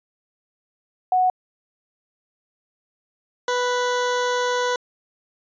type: tone pair in turn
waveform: sine / 20% pulse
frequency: 738 / 493.5 Hz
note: F#5 / B4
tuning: -5 / -1 cents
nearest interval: perfect fifth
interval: 696 cents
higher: first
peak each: -15 dBFS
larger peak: neither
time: 1.12-1.3 / 3.48-4.76 s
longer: second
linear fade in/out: 2 ms
effects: resampled to 16000 Hz